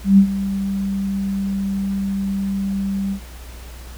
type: tone with ADSR envelope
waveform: sine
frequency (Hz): 196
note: G3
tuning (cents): 0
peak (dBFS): -5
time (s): 0.04-3.2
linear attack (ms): 140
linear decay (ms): 83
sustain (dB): -14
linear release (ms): 81
effects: added 60 Hz sine -34 dBFS peak until 3.97 s + pink hiss -42 dBFS RMS until 3.97 s